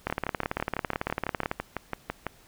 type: two click trains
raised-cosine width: 0.5 ms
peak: -14 / -12 dBFS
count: 14 / 27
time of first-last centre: 0.1-2.267 / 0.07-1.514 s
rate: 6 / 18 Hz
effects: pink hiss -57 dBFS RMS until 2.47 s